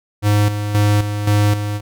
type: tone with tremolo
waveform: square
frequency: 103.83 Hz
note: G#2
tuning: in tune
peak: -12 dBFS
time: 0.22-1.81 s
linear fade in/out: 50 ms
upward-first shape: square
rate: 1.9 Hz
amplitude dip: 60%
effects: none